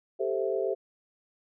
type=chord; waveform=sine; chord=A minor seventh; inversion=third; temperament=equal; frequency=392 / 440 / 523.3 / 659.3 Hz; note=G4 / A4 / C5 / E5; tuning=0 / 0 / 0 / 0 cents; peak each=-30 / -32 / -32 / -34 dBFS; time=0.19-0.75 s; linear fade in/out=20 ms; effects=none